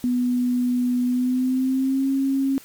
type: tone with pitch glide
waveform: sine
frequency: 246.9 to 270.8 Hz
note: B3 to C#4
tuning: 0 to -40 cents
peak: -18 dBFS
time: 0.04-2.58 s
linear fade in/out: 0 ms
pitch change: +160 cents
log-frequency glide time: 1.06-2.07 s
effects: white hiss -47 dBFS RMS until 2.64 s + MP3 96 kbps